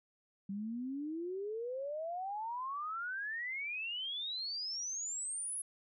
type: exponential sweep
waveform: sine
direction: up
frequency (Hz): 192.6 to 10800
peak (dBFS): -37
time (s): 0.49-5.62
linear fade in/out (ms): 5
effects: none